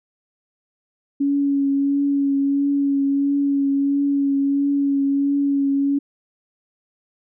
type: tone with vibrato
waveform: sine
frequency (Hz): 279.7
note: C#4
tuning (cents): +16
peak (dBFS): -16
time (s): 1.2-5.99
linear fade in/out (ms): 10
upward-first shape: triangle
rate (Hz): 1.5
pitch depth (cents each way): 21
effects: none